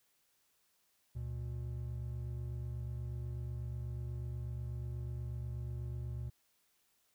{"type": "tone pair together", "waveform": "triangle", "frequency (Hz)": [71.7, 119.89], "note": ["D2", "A#2"], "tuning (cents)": [-41, 49], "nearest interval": "major sixth", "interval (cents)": 890, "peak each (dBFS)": [-40, -38], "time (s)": [1.15, 6.3], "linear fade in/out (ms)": 10, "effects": ["white hiss -75 dBFS RMS until 7.14 s"]}